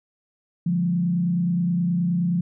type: tone with frequency modulation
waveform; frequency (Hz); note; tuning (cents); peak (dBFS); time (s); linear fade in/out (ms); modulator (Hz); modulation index
sine; 174.61; F3; 0; -19; 0.66-2.41; 5; 29.5; 0.59
effects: none